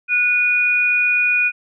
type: tone pair together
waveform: sine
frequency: 1463 / 2458 Hz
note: F#6 / D#7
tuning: -20 / -22 cents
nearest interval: major sixth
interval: 898 cents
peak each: -22 / -14 dBFS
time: 0.08-1.52 s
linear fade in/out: 50 ms
effects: none